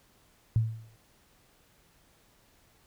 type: tone with exponential decay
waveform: sine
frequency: 111.8 Hz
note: A2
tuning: 28 cents sharp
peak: -19 dBFS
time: 0.56-0.96 s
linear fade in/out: 0 ms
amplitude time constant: 86 ms
effects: pink hiss -64 dBFS RMS until 2.86 s